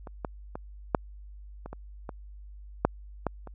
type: clicks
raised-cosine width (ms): 1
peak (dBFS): -27 / -17 / -21 / -7 / -25 / -25 / -22 / -6 / -13 / -28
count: 10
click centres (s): 0.072 / 0.248 / 0.555 / 0.948 / 1.66 / 1.73 / 2.092 / 2.85 / 3.267 / 3.473
effects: added 50 Hz sine -43 dBFS peak until 3.54 s